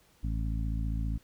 harmonic tone, 55 Hz, A1, in tune, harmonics 1 / 2 / 3 / 4 / 5, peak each -30 / -36 / -40 / -42 / -44 dBFS, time 0.23-1.18 s, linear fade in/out 10 ms, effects pink hiss -64 dBFS RMS until 1.23 s

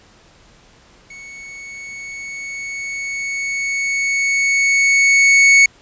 45% pulse tone with level ramp, 2217 Hz, C#7, in tune, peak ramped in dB -34 to -6 dBFS, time 1.1-5.66 s, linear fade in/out 5 ms, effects pink hiss -49 dBFS RMS until 5.81 s + resampled to 16000 Hz

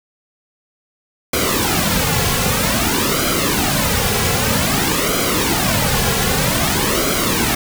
pink noise with flanger, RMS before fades -17 dBFS, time 1.33-7.55 s, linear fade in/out 5 ms, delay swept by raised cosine 1.1 to 3.3 ms, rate 0.52 Hz, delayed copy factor -0.7, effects none

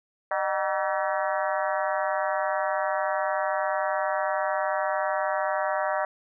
harmonic tone with a mistuned harmonic, 190.8 Hz, G3, 47 cents flat, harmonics 3 / 4 / 5 / 6 / 7 / 8 / 9 / 10, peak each -28 / -30 / -32 / -34 / -35 / -36 / -37 / -38 dBFS, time 0.31-6.05 s, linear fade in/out 2 ms, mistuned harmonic 3, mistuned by +110 cents, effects none

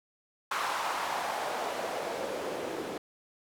white noise with band-pass filter sweep, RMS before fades -34 dBFS, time 0.51-2.98 s, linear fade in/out 5 ms, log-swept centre 1100 to 370 Hz, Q 2.1, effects none

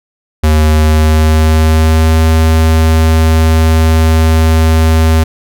square tone with pitch glide, 77.4 to 80.18 Hz, D#2 to E2, -9 to -47 cents, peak -6 dBFS, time 0.43-5.24 s, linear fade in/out 10 ms, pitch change +62 cents, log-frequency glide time 0.72-2.22 s, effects none

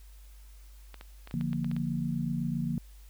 clicks, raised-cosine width 0.3 ms, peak -29 dBFS, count 9, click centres 0.943 / 1.011 / 1.274 / 1.311 / 1.411 / 1.531 / 1.645 / 1.714 / 1.765 s
sine chord, Bb major, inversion first, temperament equal, 146.83 / 174.61 / 233.1 Hz, D3 / F3 / Bb3, 0 / 0 / 0 cents, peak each -33 dBFS, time 1.34-2.78 s, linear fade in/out 0 ms
effects added 50 Hz sine -48 dBFS peak until 3.09 s + white hiss -62 dBFS RMS until 3.09 s

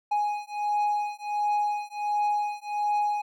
triangle beating tone pair, 830.6 / 832 Hz, G#5 / G#5, 0 / +3 cents, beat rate 1.4 Hz, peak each -26 dBFS, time 0.11-3.22 s, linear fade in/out 10 ms, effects none

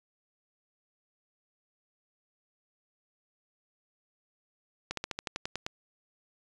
slowing click train, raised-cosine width 0.2 ms, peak -16 dBFS, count 10, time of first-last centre 4.91-5.665 s, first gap 63 ms, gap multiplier 1.07, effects resampled to 22050 Hz

